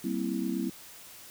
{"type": "chord", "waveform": "sine", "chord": "C dominant seventh", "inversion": "second", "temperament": "equal with one note detuned", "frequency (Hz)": [193.52, 233.1, 261.6, 329.6], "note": ["G3", "Bb3", "C4", "E4"], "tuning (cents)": [-22, 0, 0, 0], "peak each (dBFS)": -34, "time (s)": [0.04, 0.7], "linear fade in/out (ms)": 5, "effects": ["white hiss -49 dBFS RMS until 1.3 s"]}